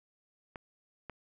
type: clicks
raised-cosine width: 0.5 ms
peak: -27 / -27 dBFS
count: 2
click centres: 0.558 / 1.097 s
effects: none